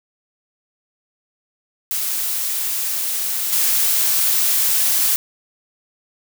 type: noise with level steps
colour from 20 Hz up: blue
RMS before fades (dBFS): -22 / -17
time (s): 1.91-5.16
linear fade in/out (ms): 0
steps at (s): 3.52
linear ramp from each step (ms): 10
effects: none